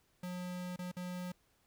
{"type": "tone with dropouts", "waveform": "square", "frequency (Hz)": 179.9, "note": "F#3", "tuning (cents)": -48, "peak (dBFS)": -40, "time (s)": [0.23, 1.32], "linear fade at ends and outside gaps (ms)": 5, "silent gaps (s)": [[0.762, 0.789], [0.916, 0.966]], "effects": ["pink hiss -73 dBFS RMS until 1.66 s"]}